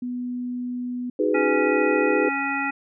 sine tone, 246.9 Hz, B3, in tune, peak -26 dBFS, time 0.02-1.1 s, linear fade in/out 5 ms
sine chord, G# minor seventh, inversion second, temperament just, 311.5 / 373.8 / 415.3 / 498.4 Hz, D#4 / F#4 / G#4 / B4, +2 / +18 / 0 / +16 cents, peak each -24 / -27 / -23 / -24 dBFS, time 1.19-2.29 s, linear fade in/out 5 ms
harmonic tone, 277.2 Hz, C#4, in tune, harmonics 1 / 3 / 5 / 7 / 9, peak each -29 / -29 / -29 / -29 / -29 dBFS, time 1.34-2.71 s, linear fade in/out 10 ms
effects none

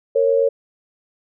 sine tone pair together, 460.7 / 550 Hz, A#4 / C#5, -20 / -14 cents, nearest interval minor third, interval 306 cents, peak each -16 dBFS, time 0.15-0.49 s, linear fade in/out 10 ms, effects none

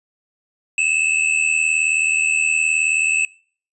square tone pair together, 2581 / 2660 Hz, E7 / E7, -37 / +15 cents, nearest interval minor second, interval 52 cents, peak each -19 dBFS, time 0.78-3.25 s, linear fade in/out 2 ms, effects noise-tail reverb RT60 0.5 s tail -25 dB re dry + resampled to 24000 Hz

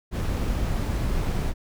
brown noise, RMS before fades -25 dBFS, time 0.11-1.54 s, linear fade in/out 50 ms, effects none

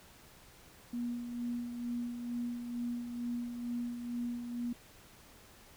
sine tone with tremolo, 240 Hz, B3, 49 cents flat, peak -33 dBFS, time 0.93-4.73 s, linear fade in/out 5 ms, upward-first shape sine, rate 2.2 Hz, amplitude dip 50%, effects pink hiss -58 dBFS RMS until 5.76 s

